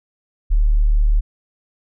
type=tone; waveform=sine; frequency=37.33 Hz; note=D1; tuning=29 cents sharp; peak=-11 dBFS; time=0.5-1.21 s; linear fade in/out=20 ms; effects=none